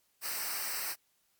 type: noise with comb filter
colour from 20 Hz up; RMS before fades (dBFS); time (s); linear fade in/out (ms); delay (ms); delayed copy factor
white; -36; 0.21-0.96; 50; 0.29; -0.8
effects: white hiss -73 dBFS RMS until 1.39 s + MP3 96 kbps